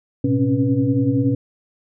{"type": "tone cluster", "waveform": "sine", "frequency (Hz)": [111.2, 127.7, 266, 276.6, 488], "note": ["A2", "C3", "C4", "C#4", "B4"], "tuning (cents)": [19, -42, 29, -4, -21], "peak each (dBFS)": [-23, -21, -25, -18, -27], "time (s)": [0.24, 1.35], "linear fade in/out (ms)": 5, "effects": []}